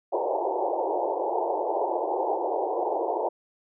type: band-pass noise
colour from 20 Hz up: white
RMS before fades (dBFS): -27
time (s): 0.12-3.29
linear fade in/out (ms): 10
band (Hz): 330 to 930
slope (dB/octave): 96
effects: none